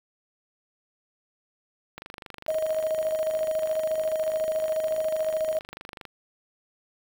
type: click train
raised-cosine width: 0.3 ms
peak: -23 dBFS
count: 102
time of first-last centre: 1.98-6.053 s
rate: 24.8 Hz
type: tone with tremolo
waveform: sine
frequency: 629 Hz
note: D#5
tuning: 19 cents sharp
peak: -22 dBFS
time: 2.48-5.59 s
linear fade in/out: 5 ms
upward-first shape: square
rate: 14 Hz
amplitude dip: 45%
effects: 7-bit